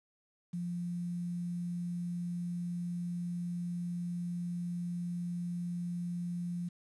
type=tone with quantisation; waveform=sine; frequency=174.61 Hz; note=F3; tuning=in tune; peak=-34 dBFS; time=0.53-6.69 s; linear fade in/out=10 ms; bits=10; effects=resampled to 24000 Hz